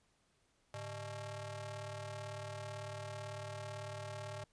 sawtooth ring-modulated tone, 250 Hz, B3, 21 cents sharp, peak -36 dBFS, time 0.74-4.44 s, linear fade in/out 2 ms, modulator 356 Hz, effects pink hiss -75 dBFS RMS until 4.52 s + resampled to 22050 Hz

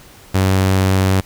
sawtooth tone, 95 Hz, F#2, 46 cents sharp, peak -8 dBFS, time 0.34-1.21 s, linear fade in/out 10 ms, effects pink hiss -43 dBFS RMS until 1.25 s

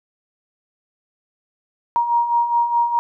sine beating tone pair, 941 / 945.8 Hz, A#5 / A#5, +16 / +25 cents, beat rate 4.8 Hz, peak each -23 / -16 dBFS, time 1.96-2.99 s, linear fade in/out 0 ms, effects none

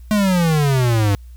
square exponential sweep, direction down, 216.1 to 98 Hz, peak -14 dBFS, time 0.11-1.15 s, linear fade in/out 0 ms, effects added 60 Hz sine -35 dBFS peak until 1.36 s + white hiss -59 dBFS RMS until 1.36 s

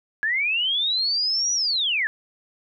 sine linear two-way sweep, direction up then down, 1661.2 to 5890 to 1661.2 Hz, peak -20 dBFS, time 0.23-2.07 s, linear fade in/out 0 ms, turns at 1.53 s, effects none

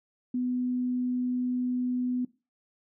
sine tone, 249.4 Hz, B3, 17 cents sharp, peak -26 dBFS, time 0.34-2.25 s, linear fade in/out 5 ms, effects noise-tail reverb RT60 0.3 s tail -20 dB re dry

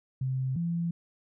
sine tone pair in turn, 130.9 / 169.75 Hz, C3 / F3, +1 / -49 cents, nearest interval major third, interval 450 cents, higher second, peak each -27 dBFS, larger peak neither, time 0.21-0.56 / 0.56-0.91 s, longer neither, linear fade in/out 5 ms, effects none

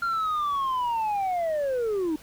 sine linear sweep, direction down, 1396.9 to 298 Hz, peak -21 dBFS, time 0.02-2.16 s, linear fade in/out 5 ms, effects tanh soft clip ceiling -23 dBFS + pink hiss -50 dBFS RMS until 2.22 s

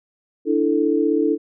sine chord, D suspended second, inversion none, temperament equal, 293.7 / 329.6 / 440 Hz, D4 / E4 / A4, 0 / 0 / 0 cents, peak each -20 dBFS, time 0.45-1.38 s, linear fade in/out 50 ms, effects none

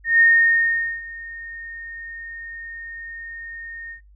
sine tone with ADSR envelope, 1841 Hz, A#6, 22 cents flat, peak -10 dBFS, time 0.04-4.01 s, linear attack 160 ms, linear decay 810 ms, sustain -22 dB, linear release 100 ms, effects noise-tail reverb RT60 0.2 s tail -25 dB re dry + added 50 Hz sine -47 dBFS peak until 4.15 s

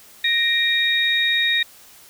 sine tone cluster, 1864 / 2374 / 3740 Hz, A#6 / D7 / A#7, -1 / +18 / +5 cents, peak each -20 / -26 / -19 dBFS, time 0.24-1.63 s, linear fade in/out 5 ms, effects white hiss -47 dBFS RMS until 2.09 s

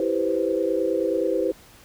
sine chord, C major seventh, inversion first, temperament equal, 329.6 / 392 / 493.9 / 523.3 Hz, E4 / G4 / B4 / C5, 0 / 0 / 0 / 0 cents, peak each -26 dBFS, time 0-1.52 s, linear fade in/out 2 ms, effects pink hiss -50 dBFS RMS until 1.84 s

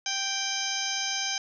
harmonic tone with a mistuned harmonic, 784 Hz, G5, in tune, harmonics 1 / 2 / 3 / 4 / 5 / 6 / 7 / 8, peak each -38 / -37 / -36 / -34 / -39 / -35 / -39 / -33 dBFS, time 0.06-1.38 s, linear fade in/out 2 ms, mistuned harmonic 6, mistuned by +93 cents, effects none

